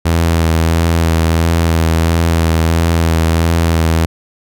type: tone with vibrato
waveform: sawtooth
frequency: 82.41 Hz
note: E2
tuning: in tune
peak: -6 dBFS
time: 0.05-4.06 s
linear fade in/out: 10 ms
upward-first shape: sine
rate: 1.5 Hz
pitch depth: 22 cents each way
effects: none